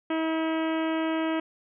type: harmonic tone with a mistuned harmonic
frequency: 321 Hz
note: E4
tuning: 46 cents flat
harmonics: 1 / 2 / 3 / 4 / 5 / 6 / 7 / 8 / 9 / 10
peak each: -26 / -32 / -36 / -38 / -40 / -42 / -43 / -44 / -45 / -46 dBFS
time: 0.1-1.4 s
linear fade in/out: 5 ms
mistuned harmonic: 6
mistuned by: +21 cents
effects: none